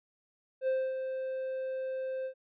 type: tone with ADSR envelope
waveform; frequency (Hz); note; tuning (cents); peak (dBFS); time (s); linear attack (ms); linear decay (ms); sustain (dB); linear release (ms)
triangle; 523.3; C5; 0; -24; 0.61-2.34; 65; 260; -7; 84
effects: resampled to 8000 Hz